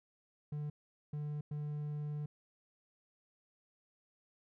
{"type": "tone bursts at uneven times", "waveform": "triangle", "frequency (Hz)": 148.4, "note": "D3", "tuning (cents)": 18, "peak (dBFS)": -35, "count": 3, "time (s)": [[0.52, 0.7], [1.13, 1.41], [1.51, 2.26]], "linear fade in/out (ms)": 5, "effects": []}